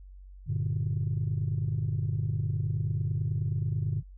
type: chord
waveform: sine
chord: G minor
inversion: none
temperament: just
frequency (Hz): 98 / 117.6 / 147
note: G2 / Bb2 / D3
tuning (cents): 0 / +16 / +2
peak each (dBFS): -30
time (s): 0.46-4.03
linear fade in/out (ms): 50
effects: tanh soft clip ceiling -21 dBFS + added 47 Hz sine -45 dBFS peak until 4.17 s